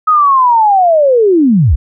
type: linear sweep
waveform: sine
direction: down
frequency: 1275 to 49 Hz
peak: -5 dBFS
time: 0.07-1.76 s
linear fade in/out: 10 ms
effects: none